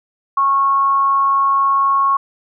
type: tone with amplitude modulation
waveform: sine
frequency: 1099 Hz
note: C#6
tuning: 15 cents flat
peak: -10 dBFS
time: 0.37-2.17 s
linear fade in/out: 5 ms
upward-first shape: sine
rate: 279 Hz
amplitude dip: 30%
effects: none